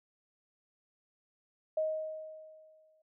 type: tone with exponential decay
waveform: sine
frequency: 627 Hz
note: D#5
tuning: 13 cents sharp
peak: -27 dBFS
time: 1.77-3.02 s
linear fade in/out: 5 ms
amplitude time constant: 270 ms
effects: none